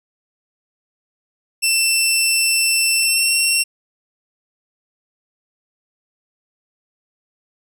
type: tone with pitch glide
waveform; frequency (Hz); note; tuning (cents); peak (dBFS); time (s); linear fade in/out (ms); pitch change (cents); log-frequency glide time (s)
15% pulse; 2680 to 2725; E7 to F7; +28 to -43; -7; 1.62-3.64; 20; +29; 2.96-3.32
effects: none